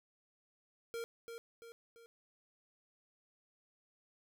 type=tone with echo; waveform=square; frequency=463.4 Hz; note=A#4; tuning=10 cents flat; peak=-40 dBFS; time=0.94-1.04 s; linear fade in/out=0 ms; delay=340 ms; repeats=3; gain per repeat=-6 dB; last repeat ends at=2.06 s; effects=none